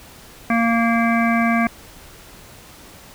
harmonic tone, 231 Hz, A#3, 16 cents flat, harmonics 1 / 3 / 5 / 7 / 9 / 10, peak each -17 / -22 / -24 / -25 / -27 / -27 dBFS, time 0.5-1.67 s, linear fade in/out 2 ms, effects pink hiss -43 dBFS RMS until 3.14 s

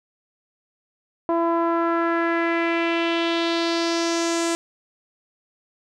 sawtooth tone with low-pass filter sweep, 335.5 Hz, E4, 31 cents sharp, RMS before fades -22 dBFS, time 1.29-4.55 s, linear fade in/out 0 ms, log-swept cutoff 890 to 8000 Hz, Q 2.7, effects none

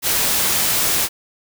white noise, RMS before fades -18 dBFS, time 0.02-1.09 s, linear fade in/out 50 ms, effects none

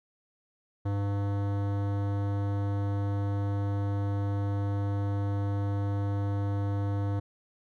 sine tone with hard clipping, 100.4 Hz, G2, 42 cents sharp, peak -29 dBFS, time 0.85-7.2 s, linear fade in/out 10 ms, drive 18 dB, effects none

